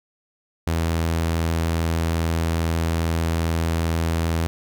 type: tone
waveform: sawtooth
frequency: 82.41 Hz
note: E2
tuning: in tune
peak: -16 dBFS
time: 0.67-4.47 s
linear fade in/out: 0 ms
effects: none